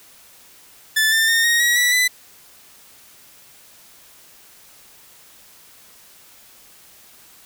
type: tone with pitch steps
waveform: sawtooth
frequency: 1751 / 1789.9 / 1829.6 / 1870.2 / 1911.7 / 1954.1 / 1997.5 Hz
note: A6 / A6 / A#6 / A#6 / A#6 / B6 / B6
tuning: -9 / +29 / -33 / +5 / +43 / -19 / +19 cents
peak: -11 dBFS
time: 0.96-2.08 s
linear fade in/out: 10 ms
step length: 160 ms
effects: white hiss -48 dBFS RMS until 7.45 s